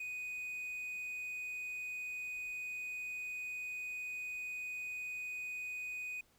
triangle tone with quantisation, 2489 Hz, D#7, in tune, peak -38 dBFS, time 0-6.21 s, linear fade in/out 5 ms, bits 11, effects pink hiss -70 dBFS RMS until 6.38 s

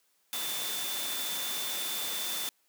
sine tone in noise, 3535 Hz, A7, 7 cents sharp, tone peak -37 dBFS, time 0.33-2.49 s, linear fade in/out 0 ms, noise white, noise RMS -35 dBFS, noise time 0.33-2.49 s, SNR -5 dB, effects white hiss -71 dBFS RMS until 2.68 s + high-pass 200 Hz 12 dB/octave

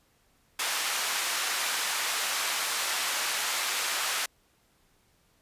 pink band-pass noise, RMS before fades -30 dBFS, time 0.59-4.26 s, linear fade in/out 5 ms, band 1100 to 12000 Hz, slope 12 dB/octave, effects pink hiss -67 dBFS RMS until 5.41 s + resampled to 32000 Hz

